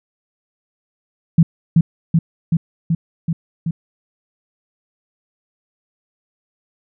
sine tone with echo, 164.81 Hz, E3, in tune, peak -5 dBFS, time 1.38-1.43 s, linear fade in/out 5 ms, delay 380 ms, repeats 6, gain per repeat -2 dB, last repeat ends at 3.71 s, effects none

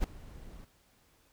brown noise with ADSR envelope, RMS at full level -26 dBFS, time 0-0.65 s, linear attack 40 ms, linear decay 3 ms, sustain -22 dB, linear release 9 ms, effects pink hiss -67 dBFS RMS until 1.32 s

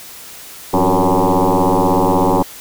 sine tone with frequency modulation, 286 Hz, D4, 46 cents flat, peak -10 dBFS, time 0.73-2.43 s, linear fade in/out 10 ms, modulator 92.6 Hz, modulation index 7.7, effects white hiss -35 dBFS RMS until 2.6 s

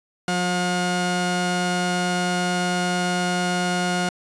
sawtooth tone pair together, 179.1 / 716.4 Hz, F3 / F5, +44 / +44 cents, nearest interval 2 octaves, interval 2400 cents, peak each -19 dBFS, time 0.28-4.09 s, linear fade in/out 2 ms, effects resampled to 22050 Hz

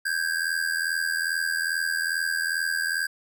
square ring-modulated tone, 1600 Hz, G6, 35 cents sharp, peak -22 dBFS, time 0.05-3.07 s, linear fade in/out 10 ms, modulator 41.2 Hz, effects none

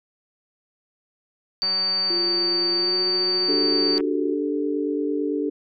sine tone, 4600 Hz, D8, 37 cents flat, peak -20 dBFS, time 1.62-3.98 s, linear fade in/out 0 ms
click train, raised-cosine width 0.5 ms, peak -22 dBFS, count 450, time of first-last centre 1.63-4.006 s, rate 189 Hz
sine tone with pitch glide, 349.2 to 363.6 Hz, F4 to F#4, 0 to -30 cents, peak -26 dBFS, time 2.1-4.34 s, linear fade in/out 5 ms, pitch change +70 cents, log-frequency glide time 2.77-2.95 s
sine chord, D suspended fourth, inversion none, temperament just, 293.7 / 391.6 / 440.5 Hz, D4 / G4 / A4, 0 / -2 / +2 cents, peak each -24 / -28 / -27 dBFS, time 3.48-5.5 s, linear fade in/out 10 ms
effects none

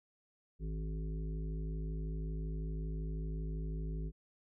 harmonic tone, 52.7 Hz, G#1, 26 cents sharp, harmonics 1 / 3 / 5 / 7 / 8, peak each -37 / -42 / -52 / -53 / -55 dBFS, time 0.59-4.12 s, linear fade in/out 50 ms, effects none

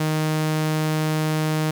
sawtooth tone, 155.56 Hz, D#3, in tune, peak -16 dBFS, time 0-1.71 s, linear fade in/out 5 ms, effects 8-bit

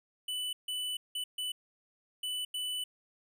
square tone bursts at uneven times, 2985 Hz, F#7, 15 cents sharp, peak -34 dBFS, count 6, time 0.28-0.53 / 0.68-0.97 / 1.15-1.24 / 1.38-1.52 / 2.23-2.45 / 2.54-2.84 s, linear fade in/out 5 ms, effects none

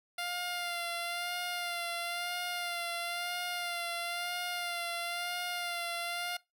10% pulse tone with vibrato, 698.5 Hz, F5, in tune, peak -26 dBFS, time 0.18-6.37 s, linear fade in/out 5 ms, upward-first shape sine, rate 1 Hz, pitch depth 29 cents each way, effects noise-tail reverb RT60 0.2 s tail -21 dB re dry

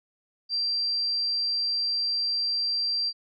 sine tone, 4715 Hz, D8, 6 cents sharp, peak -24 dBFS, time 0.49-3.13 s, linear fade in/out 50 ms, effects none

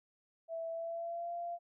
sine tone with pitch glide, 659.3 to 689.7 Hz, E5 to F5, 0 to -22 cents, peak -37 dBFS, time 0.48-1.59 s, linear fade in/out 50 ms, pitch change +78 cents, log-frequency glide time 0.7-1.32 s, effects none

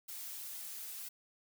blue noise with flanger, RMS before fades -45 dBFS, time 0.08-1.09 s, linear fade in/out 10 ms, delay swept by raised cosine 1.7 to 5 ms, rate 2 Hz, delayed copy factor -0.7, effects none

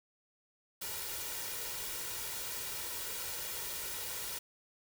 white noise with comb filter, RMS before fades -40 dBFS, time 0.81-4.39 s, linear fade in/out 10 ms, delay 2.1 ms, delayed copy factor +0.55, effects none

